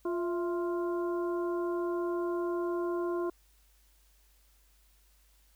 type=harmonic tone with a mistuned harmonic; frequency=349.2 Hz; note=F4; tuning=in tune; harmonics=1 / 2 / 3 / 4; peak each=-30 / -41 / -40 / -48 dBFS; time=0.05-3.3 s; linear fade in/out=5 ms; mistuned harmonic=2; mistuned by=-82 cents; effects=added 50 Hz sine -63 dBFS peak until 5.55 s + white hiss -68 dBFS RMS until 5.55 s